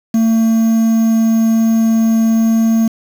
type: tone with quantisation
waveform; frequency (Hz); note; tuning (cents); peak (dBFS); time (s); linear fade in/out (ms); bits
triangle; 224.9; A3; +38; -7; 0.14-2.88; 5; 5
effects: none